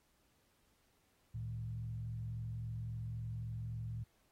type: tone with frequency modulation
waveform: sine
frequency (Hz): 113.3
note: A#2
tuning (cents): -49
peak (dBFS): -39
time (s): 1.34-4.04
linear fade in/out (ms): 10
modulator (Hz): 43.7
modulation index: 0.68
effects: pink hiss -75 dBFS RMS until 4.31 s + AAC 48 kbps